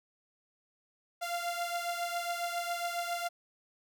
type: beating tone pair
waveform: sawtooth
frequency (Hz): 691 / 698.3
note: F5 / F5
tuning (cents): -19 / 0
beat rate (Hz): 7.3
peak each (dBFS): -31 / -34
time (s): 1.21-3.29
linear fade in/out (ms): 20
effects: none